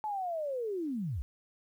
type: linear sweep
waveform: sine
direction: down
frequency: 872 to 55 Hz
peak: -32 dBFS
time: 0.04-1.22 s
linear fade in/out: 0 ms
effects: 11-bit